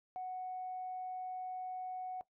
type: tone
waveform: sine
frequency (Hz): 740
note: F#5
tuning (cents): 0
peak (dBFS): -38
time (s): 0.16-2.21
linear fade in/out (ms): 0
effects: noise-tail reverb RT60 0.1 s tail -17 dB re dry + tanh soft clip ceiling -34 dBFS